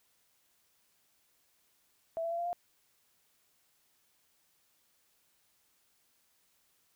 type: tone with pitch steps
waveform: sine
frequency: 659.3 / 669.7 / 680.2 / 690.9 / 701.7 Hz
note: E5 / E5 / F5 / F5 / F5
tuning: 0 / +27 / -46 / -19 / +8 cents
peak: -32 dBFS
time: 2.17-2.53 s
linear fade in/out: 0 ms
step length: 72 ms
effects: white hiss -72 dBFS RMS until 6.95 s